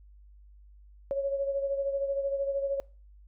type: beating tone pair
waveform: sine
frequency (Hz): 552 / 565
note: C#5 / C#5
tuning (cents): -7 / +33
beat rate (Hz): 13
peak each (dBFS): -28 / -36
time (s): 1.11-2.8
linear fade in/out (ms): 0
effects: noise-tail reverb RT60 0.4 s tail -25 dB re dry + added 50 Hz sine -51 dBFS peak until 3.27 s